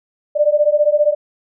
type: beating tone pair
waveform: sine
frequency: 587.3 / 602.3 Hz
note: D5 / D5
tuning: 0 / +44 cents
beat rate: 15 Hz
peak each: -14 dBFS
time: 0.35-1.15 s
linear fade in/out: 20 ms
effects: none